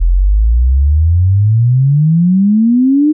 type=exponential sweep; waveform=sine; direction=up; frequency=41 to 311.1 Hz; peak=-6 dBFS; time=0-3.13 s; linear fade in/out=20 ms; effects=none